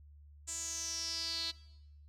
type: tone with band-pass filter sweep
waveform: sawtooth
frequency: 330.4 Hz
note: E4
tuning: 4 cents sharp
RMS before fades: -39 dBFS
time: 0.47-1.52 s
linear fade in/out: 20 ms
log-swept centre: 7500 to 4100 Hz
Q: 7.8
effects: noise-tail reverb RT60 0.9 s tail -19 dB re dry + added 73 Hz sine -54 dBFS peak until 2.08 s